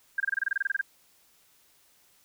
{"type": "tone bursts", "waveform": "sine", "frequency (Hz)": 1598, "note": "G6", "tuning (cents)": 33, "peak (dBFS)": -23, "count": 14, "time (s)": [0.18, 0.813], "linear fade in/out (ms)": 5, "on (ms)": 22, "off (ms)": 25, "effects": ["white hiss -63 dBFS RMS until 2.24 s"]}